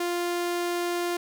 sawtooth tone, 349.2 Hz, F4, in tune, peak -22 dBFS, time 0-1.17 s, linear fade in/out 5 ms, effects none

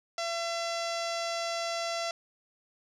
sawtooth tone with low-pass filter, 675 Hz, E5, 41 cents sharp, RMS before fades -33 dBFS, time 0.18-2.11 s, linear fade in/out 2 ms, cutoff 5600 Hz, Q 2.5, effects none

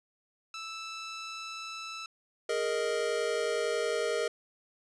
15% pulse tone, 1318.5 Hz, E6, in tune, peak -32 dBFS, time 0.54-2.06 s, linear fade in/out 2 ms
square chord, Ab suspended second, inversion none, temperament equal, 415.3 / 466.2 / 622.3 Hz, Ab4 / Bb4 / Eb5, 0 / 0 / 0 cents, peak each -35 / -32 / -35 dBFS, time 2.49-4.28 s, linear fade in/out 5 ms
effects resampled to 22050 Hz + 11-bit

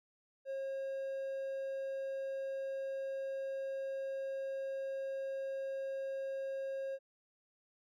triangle tone, 540 Hz, C#5, 45 cents flat, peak -35 dBFS, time 0.45-6.99 s, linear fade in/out 50 ms, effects none

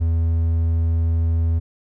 triangle tone, 82.41 Hz, E2, in tune, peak -14 dBFS, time 0-1.6 s, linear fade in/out 20 ms, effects none

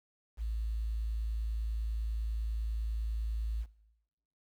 sine tone with quantisation, 55 Hz, A1, in tune, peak -32 dBFS, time 0.37-3.66 s, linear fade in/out 50 ms, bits 10, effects noise-tail reverb RT60 0.9 s tail -19 dB re dry

